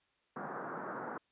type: band-pass noise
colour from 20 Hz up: white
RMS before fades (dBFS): -42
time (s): 0.36-1.18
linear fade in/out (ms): 5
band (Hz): 140 to 1500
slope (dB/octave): 48
effects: white hiss -75 dBFS RMS until 1.31 s + resampled to 8000 Hz